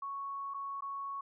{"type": "tone with dropouts", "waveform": "sine", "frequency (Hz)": 1108.7, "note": "C#6", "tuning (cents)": 0, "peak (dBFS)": -37, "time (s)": [0.02, 1.21], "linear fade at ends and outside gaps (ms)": 5, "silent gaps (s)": [[0.539, 0.543], [0.808, 0.821]], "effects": []}